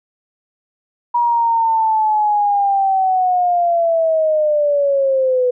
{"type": "linear sweep", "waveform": "sine", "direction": "down", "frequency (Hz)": [961, 493.9], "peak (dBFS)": -12, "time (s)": [1.14, 5.51], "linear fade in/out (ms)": 10, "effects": []}